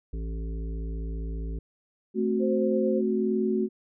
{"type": "harmonic tone", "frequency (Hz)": 55, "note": "A1", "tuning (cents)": 0, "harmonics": [1, 3, 5, 7, 8], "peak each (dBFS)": [-30, -40, -44, -47, -48], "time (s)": [0.13, 1.59], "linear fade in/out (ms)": 5}
{"type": "chord", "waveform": "sine", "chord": "F# diminished", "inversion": "first", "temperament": "equal", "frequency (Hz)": [220, 261.6, 370], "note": ["A3", "C4", "F#4"], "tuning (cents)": [0, 0, 0], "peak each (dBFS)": [-26, -32, -26], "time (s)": [2.14, 3.69], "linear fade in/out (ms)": 50}
{"type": "tone with tremolo", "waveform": "sine", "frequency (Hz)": 523.3, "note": "C5", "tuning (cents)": 0, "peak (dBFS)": -26, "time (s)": [2.39, 3.02], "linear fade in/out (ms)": 50, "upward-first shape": "sine", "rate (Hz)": 8.8, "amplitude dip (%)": 25}
{"effects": []}